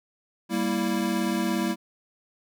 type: chord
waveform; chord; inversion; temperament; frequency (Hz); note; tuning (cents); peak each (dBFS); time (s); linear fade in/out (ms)
square; E diminished; first; equal; 196 / 233.1 / 329.6; G3 / Bb3 / E4; 0 / 0 / 0; -29; 0.49-1.76; 50
effects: none

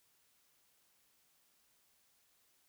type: silence
effects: white hiss -73 dBFS RMS until 2.68 s

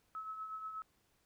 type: tone with tremolo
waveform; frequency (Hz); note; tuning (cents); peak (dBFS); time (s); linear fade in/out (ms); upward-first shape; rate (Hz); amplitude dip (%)
sine; 1294; E6; -32; -39; 0.15-0.82; 0; triangle; 8.3; 55
effects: pink hiss -75 dBFS RMS until 1.25 s

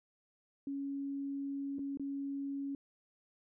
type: tone with dropouts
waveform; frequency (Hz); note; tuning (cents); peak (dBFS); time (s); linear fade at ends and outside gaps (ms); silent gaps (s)
sine; 278; C#4; +5; -36; 0.67-2.75; 2; 1.785-1.791 / 1.973-1.996
effects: none

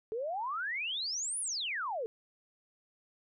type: exponential two-way sweep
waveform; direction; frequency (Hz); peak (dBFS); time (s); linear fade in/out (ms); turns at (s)
sine; up then down; 424.3 to 10530 to 424.3; -33; 0.12-2.06; 0; 1.4
effects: none

